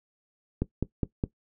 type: click train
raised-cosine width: 3 ms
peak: -13 dBFS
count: 4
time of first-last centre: 0.62-1.239 s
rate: 4.85 Hz
effects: noise-tail reverb RT60 0.1 s tail -17 dB re dry